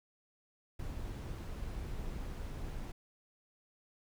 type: noise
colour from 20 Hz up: brown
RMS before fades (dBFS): -41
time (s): 0.79-2.92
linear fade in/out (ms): 5
effects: none